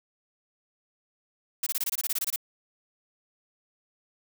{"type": "noise bursts", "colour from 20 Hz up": "blue", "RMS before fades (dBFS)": -28, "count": 13, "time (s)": [1.63, 2.361], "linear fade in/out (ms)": 5, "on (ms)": 35, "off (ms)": 23, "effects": []}